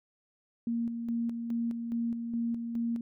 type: tone with tremolo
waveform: sine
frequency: 233.1 Hz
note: A#3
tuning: in tune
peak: -28 dBFS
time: 0.67-3.01 s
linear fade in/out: 2 ms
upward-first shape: square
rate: 2.4 Hz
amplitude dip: 45%
effects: none